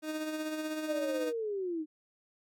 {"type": "tone with tremolo", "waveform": "30% pulse", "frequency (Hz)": 310, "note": "D#4", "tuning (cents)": -6, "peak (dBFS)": -30, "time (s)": [0.02, 1.33], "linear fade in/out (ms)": 50, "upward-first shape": "sine", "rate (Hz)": 16, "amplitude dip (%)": 40}
{"type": "linear sweep", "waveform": "sine", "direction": "down", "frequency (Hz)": [622.3, 300.3], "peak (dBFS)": -32, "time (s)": [0.85, 1.86], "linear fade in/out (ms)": 50}
{"effects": []}